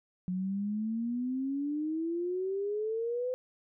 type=exponential sweep; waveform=sine; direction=up; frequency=180 to 512 Hz; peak=-30 dBFS; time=0.28-3.34 s; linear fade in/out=0 ms; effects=none